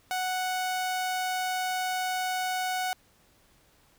sawtooth tone, 740 Hz, F#5, in tune, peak -24 dBFS, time 0.11-2.93 s, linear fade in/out 0 ms, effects pink hiss -63 dBFS RMS until 3.98 s

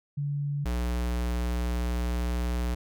sine / square tone pair in turn, 143.6 / 60.15 Hz, D3 / B1, -39 / -45 cents, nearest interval octave + minor third, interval 1506 cents, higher first, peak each -27 / -27 dBFS, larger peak neither, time 0.17-0.65 / 0.65-2.75 s, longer second, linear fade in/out 10 ms, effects none

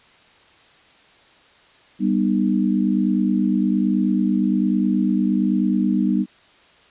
sine chord, G augmented, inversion none, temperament just, 196 / 245 / 306.2 Hz, G3 / B3 / D#4, 0 / -14 / -28 cents, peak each -19 / -21 / -22 dBFS, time 1.99-6.26 s, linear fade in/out 50 ms, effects white hiss -52 dBFS RMS until 6.9 s + resampled to 8000 Hz

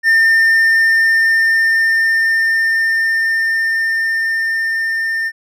triangle tone with level ramp, 1806 Hz, A6, 45 cents sharp, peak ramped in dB -6 to -14 dBFS, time 0.03-5.32 s, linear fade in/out 50 ms, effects none

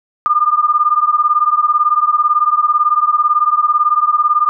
sine beating tone pair, 1200 / 1218 Hz, D6 / D#6, +37 / -37 cents, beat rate 18 Hz, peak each -13 dBFS, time 0.26-4.49 s, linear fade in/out 0 ms, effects none

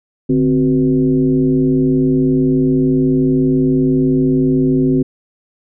sine tone with frequency modulation, 261.3 Hz, C4, 2 cents flat, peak -10 dBFS, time 0.29-5.03 s, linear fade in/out 10 ms, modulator 114 Hz, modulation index 0.96, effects none

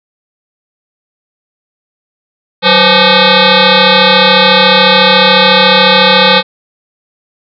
sine tone with frequency modulation, 1522 Hz, F#6, 48 cents sharp, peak -3 dBFS, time 2.62-6.43 s, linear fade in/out 50 ms, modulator 342 Hz, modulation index 7.7, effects none

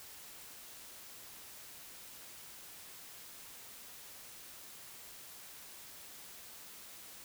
silence, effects white hiss -52 dBFS RMS until 7.24 s

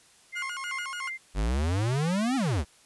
sine tone with tremolo, 2093 Hz, C7, in tune, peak -32 dBFS, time 0.32-1.18 s, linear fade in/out 20 ms, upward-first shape sine, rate 2.9 Hz, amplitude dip 90%
30% pulse tone with vibrato, 1244.5 Hz, D#6, in tune, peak -31 dBFS, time 0.35-1.1 s, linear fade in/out 20 ms, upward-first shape square, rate 6.9 Hz, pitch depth 250 cents each way
square exponential two-way sweep, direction up then down, 46.25 to 277.2 to 62.1 Hz, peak -25 dBFS, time 1.34-2.65 s, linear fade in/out 50 ms, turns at 2.36 s
effects white hiss -58 dBFS RMS until 2.85 s + resampled to 24000 Hz

